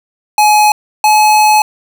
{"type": "tone pair in turn", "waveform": "square", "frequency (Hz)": [844, 852.3], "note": ["G#5", "G#5"], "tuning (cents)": [28, 45], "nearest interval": "unison", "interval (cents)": 17, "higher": "second", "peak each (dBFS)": -6, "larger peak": "neither", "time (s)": [[0.38, 0.72], [1.04, 1.62]], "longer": "second", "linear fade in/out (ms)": 2, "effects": []}